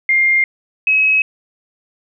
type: tone pair in turn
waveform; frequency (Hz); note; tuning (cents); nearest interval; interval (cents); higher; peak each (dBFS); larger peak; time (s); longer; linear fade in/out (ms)
sine; 2114 / 2559; C7 / D#7; +17 / +48; minor third; 331; second; -10; neither; 0.09-0.44 / 0.87-1.22; neither; 2
effects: none